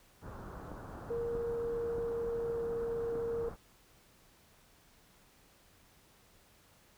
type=low-pass noise; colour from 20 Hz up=pink; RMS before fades=-46 dBFS; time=0.21-3.57 s; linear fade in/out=50 ms; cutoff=1500 Hz; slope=48 dB/octave
type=clicks; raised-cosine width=2 ms; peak=-29 dBFS; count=5; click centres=0.717 / 1.352 / 1.984 / 2.5 / 3.155 s
type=tone with pitch glide; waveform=sine; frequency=468.7 to 464.7 Hz; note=A#4 to A#4; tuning=+9 to -5 cents; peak=-33 dBFS; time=1.1-3.49 s; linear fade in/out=5 ms; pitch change=-14 cents; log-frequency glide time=1.28-2.87 s
effects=pink hiss -64 dBFS RMS until 6.97 s